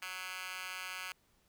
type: tone with high-pass filter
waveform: 10% pulse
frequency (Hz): 185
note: F#3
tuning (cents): 0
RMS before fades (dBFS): -43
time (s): 0.02-1.12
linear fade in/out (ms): 2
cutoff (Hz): 1800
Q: 4.1
effects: pink hiss -72 dBFS RMS until 1.48 s